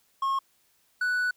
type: tone pair in turn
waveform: triangle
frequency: 1084 / 1482.2 Hz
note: C#6 / F#6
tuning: -39 / +3 cents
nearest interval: perfect fourth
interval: 542 cents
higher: second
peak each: -22 dBFS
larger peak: neither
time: 0.22-0.39 / 1.01-1.31 s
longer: second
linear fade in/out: 5 ms
effects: white hiss -67 dBFS RMS until 1.36 s